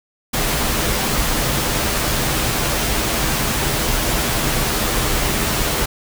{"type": "noise with comb filter", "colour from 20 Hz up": "pink", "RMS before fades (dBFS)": -19, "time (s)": [0.33, 5.86], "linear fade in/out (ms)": 10, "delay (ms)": 11, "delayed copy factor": -0.5, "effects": []}